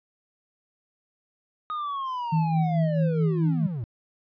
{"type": "linear sweep", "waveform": "triangle", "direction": "down", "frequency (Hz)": [1249, 103.83], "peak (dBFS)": -26, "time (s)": [1.7, 3.84], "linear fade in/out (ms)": 0}
{"type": "tone with tremolo", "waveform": "sine", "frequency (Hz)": 161.2, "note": "E3", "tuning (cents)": -38, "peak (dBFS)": -19, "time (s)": [2.32, 3.67], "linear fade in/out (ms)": 10, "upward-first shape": "sine", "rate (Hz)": 4.6, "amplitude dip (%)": 45}
{"effects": ["resampled to 11025 Hz"]}